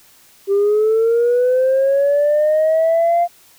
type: linear sweep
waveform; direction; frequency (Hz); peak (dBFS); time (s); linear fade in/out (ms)
sine; up; 392 to 698.5; -10; 0.47-3.28; 50
effects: tanh soft clip ceiling -9 dBFS + white hiss -49 dBFS RMS until 3.58 s